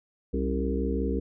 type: harmonic tone with a mistuned harmonic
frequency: 65.41 Hz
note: C2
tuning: in tune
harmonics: 1 / 3 / 4 / 5 / 6 / 7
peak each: -29 / -32 / -32 / -37 / -34 / -33 dBFS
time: 0.33-1.2 s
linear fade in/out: 10 ms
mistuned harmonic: 4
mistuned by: +76 cents
effects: none